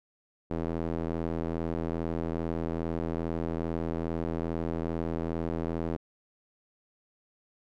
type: tone with band-pass filter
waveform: square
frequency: 41.2 Hz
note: E1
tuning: in tune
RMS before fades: -32 dBFS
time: 0.5-5.97 s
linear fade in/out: 10 ms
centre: 370 Hz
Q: 0.95
effects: none